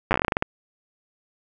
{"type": "slowing click train", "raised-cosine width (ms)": 0.5, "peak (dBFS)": -5, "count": 13, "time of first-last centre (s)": [0.11, 0.424], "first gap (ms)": 9, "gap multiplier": 1.18, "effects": []}